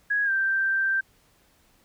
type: tone with pitch glide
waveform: sine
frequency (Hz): 1661.2 to 1568.9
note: G#6 to G6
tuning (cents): 0 to +1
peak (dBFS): -21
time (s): 0.1-1.01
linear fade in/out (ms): 10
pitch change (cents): -99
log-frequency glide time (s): 0.24-0.31
effects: pink hiss -62 dBFS RMS until 1.84 s